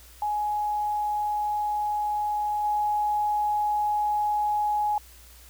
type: tone with level steps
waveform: sine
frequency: 837 Hz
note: G#5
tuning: 13 cents sharp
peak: -24 / -22 dBFS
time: 0.22-4.98 s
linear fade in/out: 2 ms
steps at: 2.63 s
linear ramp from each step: 20 ms
effects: added 60 Hz sine -50 dBFS peak until 5.49 s + white hiss -52 dBFS RMS until 5.49 s